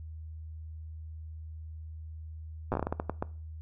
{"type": "slowing click train", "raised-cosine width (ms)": 1, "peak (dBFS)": -16, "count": 12, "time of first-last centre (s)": [2.72, 3.225], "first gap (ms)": 8, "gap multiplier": 1.32, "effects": ["noise-tail reverb RT60 0.4 s tail -20 dB re dry", "added 79 Hz sine -40 dBFS peak until 3.61 s"]}